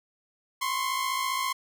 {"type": "tone pair together", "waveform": "sawtooth", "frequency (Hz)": [1030, 1085], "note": ["C6", "C#6"], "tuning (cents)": [-28, -37], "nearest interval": "minor second", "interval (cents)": 91, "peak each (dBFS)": -26, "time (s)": [0.61, 1.53], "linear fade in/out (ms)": 10, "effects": []}